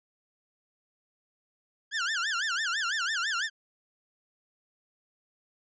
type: tone with vibrato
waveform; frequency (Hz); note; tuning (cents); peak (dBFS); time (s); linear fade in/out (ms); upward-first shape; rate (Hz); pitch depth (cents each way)
sawtooth; 1568; G6; 0; -24; 1.91-3.5; 50; sine; 6; 250
effects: resampled to 16000 Hz